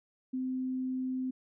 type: tone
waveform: sine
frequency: 257.9 Hz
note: C4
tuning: 25 cents flat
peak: -31 dBFS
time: 0.33-1.31 s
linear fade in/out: 10 ms
effects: none